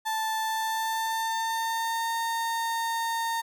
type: tone with pitch glide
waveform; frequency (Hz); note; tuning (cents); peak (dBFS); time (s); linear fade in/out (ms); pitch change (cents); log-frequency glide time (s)
35% pulse; 880 to 916.3; A5 to A#5; 0 to -30; -25; 0.05-3.42; 20; +70; 0.39-2.14
effects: none